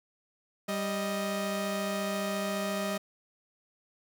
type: tone pair together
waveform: sawtooth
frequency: 196.6 / 624.2 Hz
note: G3 / D#5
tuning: +5 / +5 cents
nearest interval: octave + minor sixth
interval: 2000 cents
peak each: -29 / -29 dBFS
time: 0.68-2.98 s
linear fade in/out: 10 ms
effects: none